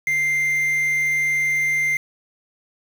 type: tone with quantisation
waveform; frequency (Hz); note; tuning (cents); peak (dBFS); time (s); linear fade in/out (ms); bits
triangle; 2093; C7; 0; -16; 0.07-1.97; 2; 6
effects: none